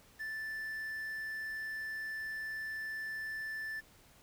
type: tone with quantisation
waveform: triangle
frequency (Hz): 1760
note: A6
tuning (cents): 0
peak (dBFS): -36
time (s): 0.19-3.81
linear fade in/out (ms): 20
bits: 10
effects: pink hiss -62 dBFS RMS until 4.22 s